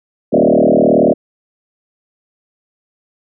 sine tone with frequency modulation, 424 Hz, G#4, 36 cents sharp, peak -7 dBFS, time 0.32-1.14 s, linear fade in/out 20 ms, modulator 38.5 Hz, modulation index 5.9, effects none

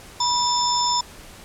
sine tone cluster, 975 / 3572 / 5260 / 7050 Hz, B5 / A7 / E8 / A8, -23 / +25 / -5 / +2 cents, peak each -21 / -28 / -23 / -28 dBFS, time 0.2-1.01 s, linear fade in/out 5 ms, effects pink hiss -43 dBFS RMS until 1.44 s + low-pass 12000 Hz 12 dB/octave

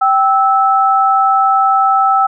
sine tone pair together, 779.1 / 1310 Hz, G5 / E6, -11 / -11 cents, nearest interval major sixth, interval 900 cents, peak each -11 dBFS, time 0.01-2.27 s, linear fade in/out 10 ms, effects none

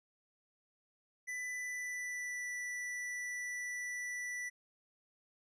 square tone with pitch glide, 1993 to 1969 Hz, B6 to B6, +15 to -6 cents, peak -39 dBFS, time 1.27-4.5 s, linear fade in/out 20 ms, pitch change -21 cents, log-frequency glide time 1.49-2.49 s, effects low-pass 10000 Hz 12 dB/octave

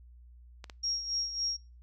clicks, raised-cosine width 0.2 ms, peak -26 dBFS, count 2, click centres 0.642 / 0.698 s
sine tone with tremolo, 5588 Hz, F8, in tune, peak -28 dBFS, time 0.83-1.57 s, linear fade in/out 10 ms, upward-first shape sine, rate 3.6 Hz, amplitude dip 65%
effects noise-tail reverb RT60 0.3 s tail -26 dB re dry + added 60 Hz sine -51 dBFS peak until 1.82 s

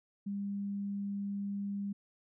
sine tone, 200.5 Hz, G3, 39 cents sharp, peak -34 dBFS, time 0.26-1.93 s, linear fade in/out 10 ms, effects none

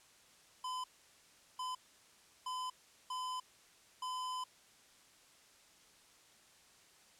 square tone bursts at uneven times, 1014 Hz, B5, 45 cents sharp, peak -39 dBFS, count 5, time 0.64-0.84 / 1.59-1.75 / 2.46-2.7 / 3.1-3.4 / 4.02-4.44 s, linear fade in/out 5 ms, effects white hiss -64 dBFS RMS until 7.19 s + low-pass 9000 Hz 12 dB/octave

